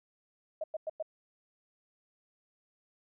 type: tone bursts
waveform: sine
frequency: 629 Hz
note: D#5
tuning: 19 cents sharp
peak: -32 dBFS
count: 4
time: 0.61-1.026 s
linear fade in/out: 5 ms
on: 29 ms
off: 100 ms
effects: none